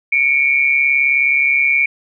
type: tone pair together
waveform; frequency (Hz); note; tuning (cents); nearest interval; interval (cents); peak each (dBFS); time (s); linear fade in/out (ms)
sine; 2232 / 2371; C#7 / D7; +11 / +16; minor second; 105; -14 / -14; 0.12-1.86; 5
effects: none